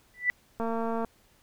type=tone with exponential growth; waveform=sine; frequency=1975.5 Hz; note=B6; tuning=in tune; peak=-18 dBFS; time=0.14-0.3 s; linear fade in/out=0 ms; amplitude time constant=34 ms
type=click train; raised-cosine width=1 ms; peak=-19 dBFS; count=103; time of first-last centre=0.6-1.047 s; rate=228 Hz
effects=pink hiss -63 dBFS RMS until 1.42 s